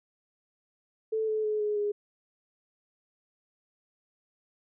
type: tone with pitch steps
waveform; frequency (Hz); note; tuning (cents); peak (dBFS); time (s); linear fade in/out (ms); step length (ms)
sine; 439.8 / 433 / 426.3 / 419.7 / 413.2; A4 / A4 / G#4 / G#4 / G#4; -1 / -28 / +45 / +18 / -9; -26; 1.12-1.92; 10; 160
effects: none